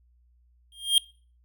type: tone with exponential growth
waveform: square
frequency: 3216 Hz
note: G7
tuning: 44 cents sharp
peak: -14 dBFS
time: 0.72-0.98 s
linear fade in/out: 1 ms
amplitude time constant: 55 ms
effects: noise-tail reverb RT60 0.4 s tail -23 dB re dry + added 60 Hz sine -59 dBFS peak until 1.44 s